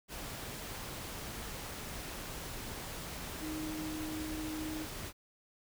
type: tone in noise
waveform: sine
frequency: 311.1 Hz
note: D#4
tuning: in tune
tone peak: -38 dBFS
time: 3.4-4.87 s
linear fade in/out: 50 ms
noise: pink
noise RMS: -43 dBFS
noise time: 0.08-5.13 s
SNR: +2 dB
effects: none